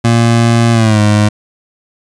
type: tone with pitch glide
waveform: 25% pulse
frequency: 116.54 to 105.03 Hz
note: A#2 to G#2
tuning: 0 to +20 cents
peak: -3 dBFS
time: 0.04-1.29 s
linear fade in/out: 10 ms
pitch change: -180 cents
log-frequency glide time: 0.72-1 s
effects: resampled to 22050 Hz